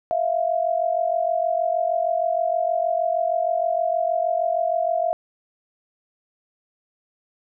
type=tone pair together; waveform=sine; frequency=652.1 / 698.5 Hz; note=E5 / F5; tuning=-19 / 0 cents; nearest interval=minor second; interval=119 cents; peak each=-22 dBFS; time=0.11-5.13 s; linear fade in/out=0 ms; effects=none